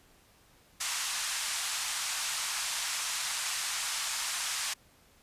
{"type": "band-pass noise", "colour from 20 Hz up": "white", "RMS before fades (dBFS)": -34, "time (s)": [0.8, 4.74], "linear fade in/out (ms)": 10, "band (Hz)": [860, 9100], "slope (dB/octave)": 24, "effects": ["pink hiss -62 dBFS RMS until 5.22 s", "resampled to 32000 Hz"]}